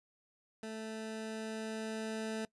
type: tone with level ramp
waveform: 20% pulse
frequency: 220 Hz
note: A3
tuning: in tune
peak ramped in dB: -36 to -31 dBFS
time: 0.63-2.45 s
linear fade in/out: 2 ms
effects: noise-tail reverb RT60 0.1 s tail -22 dB re dry + resampled to 24000 Hz